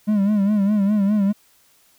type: tone with vibrato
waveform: triangle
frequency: 204.2 Hz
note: G#3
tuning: 29 cents flat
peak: -13 dBFS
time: 0.07-1.33 s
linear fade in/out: 20 ms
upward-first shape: sine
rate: 4.9 Hz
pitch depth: 84 cents each way
effects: white hiss -57 dBFS RMS until 1.98 s